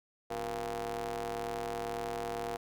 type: ring-modulated tone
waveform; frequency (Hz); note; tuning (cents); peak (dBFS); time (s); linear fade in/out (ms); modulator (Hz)
sawtooth; 110; A2; 0; -28; 0.3-2.57; 10; 584
effects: none